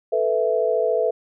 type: chord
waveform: sine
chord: A suspended second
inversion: none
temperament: equal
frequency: 440 / 493.9 / 659.3 Hz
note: A4 / B4 / E5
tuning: 0 / 0 / 0 cents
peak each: -22 dBFS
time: 0.12-1.11 s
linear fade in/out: 10 ms
effects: none